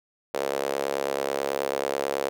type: tone with high-pass filter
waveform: sawtooth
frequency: 69.2 Hz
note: C#2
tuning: 2 cents flat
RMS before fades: -28 dBFS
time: 0.34-2.29 s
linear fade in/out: 0 ms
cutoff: 500 Hz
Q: 3.1
effects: none